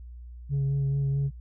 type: tone with vibrato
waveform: sine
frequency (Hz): 138.59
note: C#3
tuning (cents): 0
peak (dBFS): -21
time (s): 0.49-1.31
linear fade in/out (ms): 50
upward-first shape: sine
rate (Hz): 4.6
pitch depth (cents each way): 17
effects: tanh soft clip ceiling -22 dBFS + added 60 Hz sine -40 dBFS peak until 1.4 s